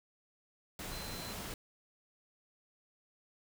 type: tone in noise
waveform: sine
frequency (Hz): 4080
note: C8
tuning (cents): -44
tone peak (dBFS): -48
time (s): 0.92-1.33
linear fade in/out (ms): 2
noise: pink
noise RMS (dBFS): -43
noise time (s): 0.79-1.54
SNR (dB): -8
effects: none